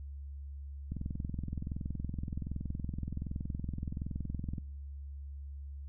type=click train; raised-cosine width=5 ms; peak=-25 dBFS; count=79; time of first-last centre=0.92-4.582 s; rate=21.3 Hz; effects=noise-tail reverb RT60 0.8 s tail -23 dB re dry + added 70 Hz sine -41 dBFS peak until 5.88 s